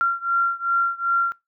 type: beating tone pair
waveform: sine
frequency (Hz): 1375 / 1377.6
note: F6 / F6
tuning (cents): -27 / -24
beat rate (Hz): 2.6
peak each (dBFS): -21 / -22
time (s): 0.01-1.32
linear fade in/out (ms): 0
effects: noise-tail reverb RT60 0.2 s tail -21 dB re dry